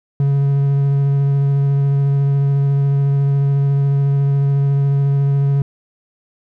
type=tone with vibrato; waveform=triangle; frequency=139.6 Hz; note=C#3; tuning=13 cents sharp; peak=-10 dBFS; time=0.2-5.62 s; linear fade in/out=2 ms; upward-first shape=sine; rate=14 Hz; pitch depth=11 cents each way; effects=none